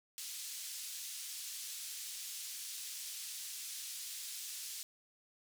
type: band-pass noise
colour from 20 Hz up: white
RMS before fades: -45 dBFS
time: 0.18-4.83 s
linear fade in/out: 0 ms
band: 3500 to 9900 Hz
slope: 12 dB/octave
effects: none